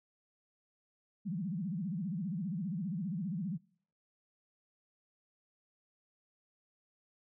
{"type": "tone with vibrato", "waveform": "sine", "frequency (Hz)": 181.4, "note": "F#3", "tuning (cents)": -34, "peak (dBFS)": -34, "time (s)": [1.25, 3.58], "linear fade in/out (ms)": 20, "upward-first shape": "sine", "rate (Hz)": 15, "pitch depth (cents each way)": 270, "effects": ["noise-tail reverb RT60 0.6 s tail -26 dB re dry"]}